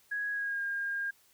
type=tone with pitch glide; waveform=sine; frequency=1661.2 to 1613.9 Hz; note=G#6 to G6; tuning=0 to +50 cents; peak=-31 dBFS; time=0.11-1.11 s; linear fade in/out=10 ms; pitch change=-50 cents; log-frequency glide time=0.32-0.62 s; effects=white hiss -65 dBFS RMS until 1.33 s